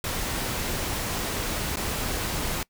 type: noise with dropouts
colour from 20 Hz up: pink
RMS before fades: -29 dBFS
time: 0.04-2.63 s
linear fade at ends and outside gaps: 2 ms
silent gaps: 1.759-1.769 s
effects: noise-tail reverb RT60 0.1 s tail -23 dB re dry